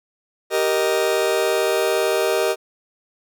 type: chord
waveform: 40% pulse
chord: Eb major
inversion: first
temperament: just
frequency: 388.9 / 466.7 / 622.3 Hz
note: G4 / Bb4 / Eb5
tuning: -14 / +2 / 0 cents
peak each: -21 dBFS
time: 0.5-2.56 s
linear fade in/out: 50 ms
effects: none

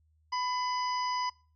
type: harmonic tone with a mistuned harmonic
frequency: 996 Hz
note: B5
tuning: 14 cents sharp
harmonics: 1 / 2 / 3 / 5 / 6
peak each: -30 / -41 / -46 / -38 / -50 dBFS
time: 0.32-1.3 s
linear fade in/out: 10 ms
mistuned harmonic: 2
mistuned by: +26 cents
effects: noise-tail reverb RT60 0.4 s tail -24 dB re dry + added 78 Hz sine -65 dBFS peak until 1.55 s

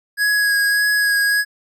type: tone with vibrato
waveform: square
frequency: 1661.2 Hz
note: G#6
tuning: in tune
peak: -15 dBFS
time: 0.17-1.45 s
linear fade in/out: 50 ms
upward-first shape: sine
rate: 1.7 Hz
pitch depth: 16 cents each way
effects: resampled to 32000 Hz

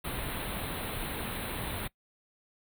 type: band-stop noise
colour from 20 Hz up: pink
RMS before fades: -36 dBFS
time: 0.04-1.88 s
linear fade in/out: 10 ms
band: 4100 to 8800 Hz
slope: 96 dB/octave
effects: noise-tail reverb RT60 0.1 s tail -21 dB re dry

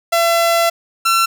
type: tone pair in turn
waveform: sawtooth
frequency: 675 / 1350 Hz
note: E5 / E6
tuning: +41 / +41 cents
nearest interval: octave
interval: 1200 cents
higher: second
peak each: -8 dBFS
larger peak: neither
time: 0.12-0.7 / 1.05-1.26 s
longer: first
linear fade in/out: 10 ms
effects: none

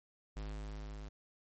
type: tone with level ramp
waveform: square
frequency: 51.91 Hz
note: G#1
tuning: in tune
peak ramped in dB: -40 to -45 dBFS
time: 0.36-1.09 s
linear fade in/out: 10 ms
effects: MP3 32 kbps

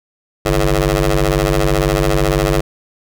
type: ring-modulated tone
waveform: 15% pulse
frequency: 98 Hz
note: G2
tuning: in tune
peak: -3 dBFS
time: 0.45-2.61 s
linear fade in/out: 10 ms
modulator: 238 Hz
effects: none

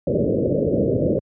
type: low-pass noise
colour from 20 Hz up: white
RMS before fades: -19 dBFS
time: 0.07-1.19 s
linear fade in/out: 2 ms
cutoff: 590 Hz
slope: 96 dB/octave
effects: high-pass 100 Hz 12 dB/octave

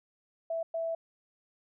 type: tone bursts at uneven times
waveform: sine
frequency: 659.3 Hz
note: E5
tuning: in tune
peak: -30 dBFS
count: 2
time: 0.5-0.63 / 0.74-0.95 s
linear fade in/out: 5 ms
effects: none

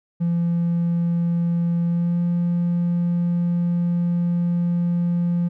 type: tone with pitch glide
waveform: triangle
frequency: 170.8 to 173.38 Hz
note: F3 to F3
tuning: -38 to -12 cents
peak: -15 dBFS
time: 0.2-5.49 s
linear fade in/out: 20 ms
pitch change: +26 cents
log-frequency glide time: 1.86-2.21 s
effects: tanh soft clip ceiling -13 dBFS

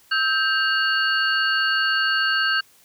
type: tone cluster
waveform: sine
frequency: 1298 / 1573 / 2835 / 4434 Hz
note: E6 / G6 / F7 / C#8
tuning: -27 / +6 / +25 / 0 cents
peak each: -27 / -20 / -26 / -26 dBFS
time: 0.11-2.61 s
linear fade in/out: 10 ms
effects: white hiss -55 dBFS RMS until 2.84 s

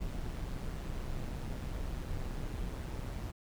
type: noise with amplitude modulation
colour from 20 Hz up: brown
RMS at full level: -36 dBFS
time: 0-3.32 s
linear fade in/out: 20 ms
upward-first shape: sine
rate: 130 Hz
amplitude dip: 50%
effects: none

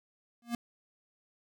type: tone with exponential growth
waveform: square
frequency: 236.2 Hz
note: A#3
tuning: 23 cents sharp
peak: -28 dBFS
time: 0.42-0.55 s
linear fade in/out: 2 ms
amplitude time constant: 27 ms
effects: none

